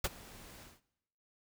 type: noise with ADSR envelope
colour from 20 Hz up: pink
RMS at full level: -30 dBFS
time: 0.04-0.81 s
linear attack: 5 ms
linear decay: 36 ms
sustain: -23 dB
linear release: 190 ms
effects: noise-tail reverb RT60 0.9 s tail -20 dB re dry

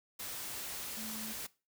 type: tone in noise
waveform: sine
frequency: 219 Hz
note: A3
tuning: 8 cents flat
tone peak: -45 dBFS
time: 0.97-1.33 s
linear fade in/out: 10 ms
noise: white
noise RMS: -42 dBFS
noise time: 0.19-1.47 s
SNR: -6 dB
effects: noise-tail reverb RT60 0.3 s tail -20 dB re dry

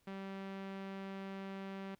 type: tone with low-pass filter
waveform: sawtooth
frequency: 194.1 Hz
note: G3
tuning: 17 cents flat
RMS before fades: -45 dBFS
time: 0.07-1.95 s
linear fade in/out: 5 ms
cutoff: 2800 Hz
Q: 0.95
effects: pink hiss -75 dBFS RMS until 1.99 s

